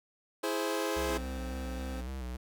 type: chord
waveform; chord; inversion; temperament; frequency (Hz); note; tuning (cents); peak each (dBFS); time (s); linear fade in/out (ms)
sawtooth; E augmented; none; equal with one note detuned; 329.6 / 418.7 / 523.3; E4 / G#4 / B#4; 0 / +14 / 0; -31; 0.43-1.18; 10
type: tone with vibrato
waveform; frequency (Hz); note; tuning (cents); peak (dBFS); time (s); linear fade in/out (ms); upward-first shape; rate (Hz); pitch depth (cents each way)
square; 63.9; C2; -40; -37; 0.96-2.37; 10; square; 3.6; 62
type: tone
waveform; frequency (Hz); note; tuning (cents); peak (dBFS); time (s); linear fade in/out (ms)
25% pulse; 260; C4; -11; -37; 1.08-2.02; 20
effects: none